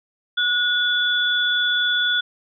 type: tone pair together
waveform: sine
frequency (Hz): 1456 / 3440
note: F#6 / A7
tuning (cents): -28 / -40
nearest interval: octave + minor third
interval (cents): 1488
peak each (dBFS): -20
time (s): 0.37-2.21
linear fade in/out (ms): 10
effects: none